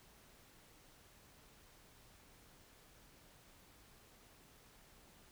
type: silence
effects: pink hiss -64 dBFS RMS until 5.31 s